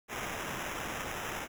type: noise with sample-and-hold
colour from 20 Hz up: white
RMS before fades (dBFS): -38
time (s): 0.08-1.48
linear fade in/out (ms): 50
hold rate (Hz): 4410
effects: none